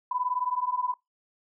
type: beating tone pair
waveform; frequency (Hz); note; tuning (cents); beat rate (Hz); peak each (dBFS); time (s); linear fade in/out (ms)
sine; 987.8 / 1006.8; B5 / B5; 0 / +33; 19; -29; 0.11-0.94; 5
effects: noise-tail reverb RT60 0.2 s tail -25 dB re dry